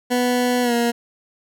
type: tone with pitch glide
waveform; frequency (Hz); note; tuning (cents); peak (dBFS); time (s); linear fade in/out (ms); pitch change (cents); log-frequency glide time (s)
20% pulse; 246.9 to 236.4; B3 to A#3; 0 to +24; -12; 0.1-0.92; 20; -76; 0.62-0.73
effects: none